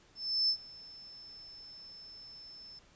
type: tone with ADSR envelope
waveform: sine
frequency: 5274 Hz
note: E8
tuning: in tune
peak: -25 dBFS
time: 0.15-2.79 s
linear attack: 340 ms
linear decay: 77 ms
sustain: -23 dB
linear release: 4 ms
effects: pink hiss -63 dBFS RMS until 2.95 s + resampled to 16000 Hz